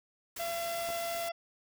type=noise; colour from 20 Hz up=white; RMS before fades=-42 dBFS; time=0.36-1.29 s; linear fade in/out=5 ms
type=harmonic tone; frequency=679 Hz; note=F5; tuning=49 cents flat; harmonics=1 / 2 / 3 / 4 / 5 / 7 / 8; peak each=-34 / -46 / -46 / -49 / -49 / -53 / -54 dBFS; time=0.39-1.32 s; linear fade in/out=10 ms
type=clicks; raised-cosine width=1 ms; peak=-31 dBFS; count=2; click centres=0.89 / 0.903 s
effects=none